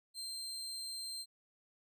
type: tone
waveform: 30% pulse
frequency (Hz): 4153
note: C8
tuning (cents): -14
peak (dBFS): -38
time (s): 0.14-1.26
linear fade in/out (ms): 50
effects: none